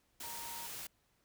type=tone in noise; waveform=sine; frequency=932.3 Hz; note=A#5; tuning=in tune; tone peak=-48 dBFS; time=0.23-0.67 s; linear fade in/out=5 ms; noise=white; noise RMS=-45 dBFS; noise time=0.2-0.87 s; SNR=-6 dB; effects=pink hiss -75 dBFS RMS until 1.24 s